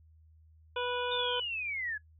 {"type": "harmonic tone", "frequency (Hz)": 491.4, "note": "B4", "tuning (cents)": -9, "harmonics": [1, 2, 3, 5, 6, 7], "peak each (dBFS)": [-34, -37, -39, -41, -42, -42], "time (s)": [0.76, 1.4], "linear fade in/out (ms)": 5}
{"type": "linear sweep", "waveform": "sine", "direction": "down", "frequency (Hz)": [3653, 1661], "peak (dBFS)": -33, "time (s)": [1.11, 1.98], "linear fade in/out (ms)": 10}
{"effects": ["noise-tail reverb RT60 0.1 s tail -20 dB re dry", "added 79 Hz sine -57 dBFS peak until 2.19 s"]}